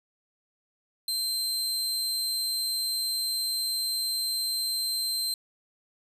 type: tone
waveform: sawtooth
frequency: 4123 Hz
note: C8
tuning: 26 cents flat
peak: -24 dBFS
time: 1.08-5.34 s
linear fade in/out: 2 ms
effects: resampled to 32000 Hz + 10-bit